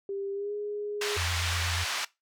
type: tone with pitch glide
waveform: sine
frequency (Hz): 395.8 to 414.5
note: G4 to G#4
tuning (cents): +17 to -3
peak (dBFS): -31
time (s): 0.09-1.17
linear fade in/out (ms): 2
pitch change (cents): +80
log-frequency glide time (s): 0.33-0.53
type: band-pass noise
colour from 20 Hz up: pink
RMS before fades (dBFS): -32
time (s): 1.01-2.05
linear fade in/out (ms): 5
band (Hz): 1300 to 6000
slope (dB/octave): 12
type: tone with vibrato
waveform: sine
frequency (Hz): 86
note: F2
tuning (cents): -26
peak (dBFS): -30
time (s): 1.16-1.85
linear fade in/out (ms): 20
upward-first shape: square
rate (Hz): 8.3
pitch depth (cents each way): 28
effects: noise-tail reverb RT60 0.2 s tail -20 dB re dry